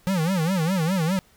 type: tone with vibrato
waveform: square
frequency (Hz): 174.61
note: F3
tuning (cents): 0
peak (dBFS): -21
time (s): 0.07-1.19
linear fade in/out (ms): 0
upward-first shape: sine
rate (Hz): 4.9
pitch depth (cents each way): 200
effects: pink hiss -58 dBFS RMS until 1.36 s